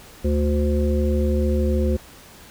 harmonic tone with a mistuned harmonic, 73.9 Hz, D2, 11 cents sharp, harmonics 1 / 3 / 5 / 7, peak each -19 / -24 / -26 / -27 dBFS, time 0.24-1.97 s, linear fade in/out 10 ms, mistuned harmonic 5, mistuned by -25 cents, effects pink hiss -45 dBFS RMS until 2.5 s

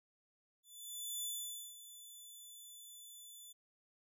10% pulse tone with ADSR envelope, 3487 Hz, A7, 16 cents flat, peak -31 dBFS, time 0.63-3.53 s, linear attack 610 ms, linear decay 500 ms, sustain -14 dB, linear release 13 ms, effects none

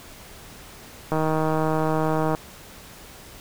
click train, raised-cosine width 1 ms, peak -10 dBFS, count 194, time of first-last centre 1.12-2.349 s, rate 157 Hz, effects pink hiss -44 dBFS RMS until 3.4 s

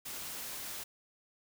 white noise, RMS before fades -42 dBFS, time 0.05-0.84 s, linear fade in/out 10 ms, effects none

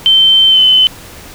sine tone with pitch glide, 3100 to 3043 Hz, G7 to F#7, -20 to +48 cents, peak -4 dBFS, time 0.06-0.87 s, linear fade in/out 0 ms, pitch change -32 cents, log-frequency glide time 0.49-0.6 s, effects pink hiss -33 dBFS RMS until 1.34 s

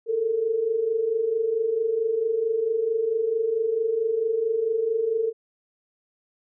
sine tone pair together, 428.8 / 453.3 Hz, A4 / A#4, -45 / -48 cents, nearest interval minor second, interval 97 cents, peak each -28 / -22 dBFS, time 0.06-5.33 s, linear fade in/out 50 ms, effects none

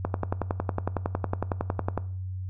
click train, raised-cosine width 1 ms, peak -12 dBFS, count 22, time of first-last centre 0.05-1.977 s, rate 10.9 Hz, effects noise-tail reverb RT60 0.5 s tail -18 dB re dry + added 93 Hz sine -31 dBFS peak until 2.49 s

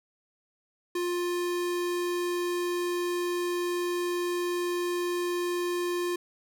square tone, 352.1 Hz, F4, 14 cents sharp, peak -28 dBFS, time 0.95-6.16 s, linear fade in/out 5 ms, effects none

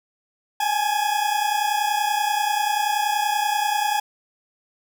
40% pulse tone pair together, 820 / 850.4 Hz, G#5 / G#5, -22 / +41 cents, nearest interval minor second, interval 63 cents, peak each -22 dBFS, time 0.6-4 s, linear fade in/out 5 ms, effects none

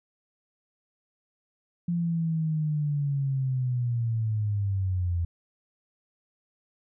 sine linear sweep, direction down, 173.7 to 84 Hz, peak -24 dBFS, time 1.88-5.25 s, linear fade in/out 5 ms, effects none

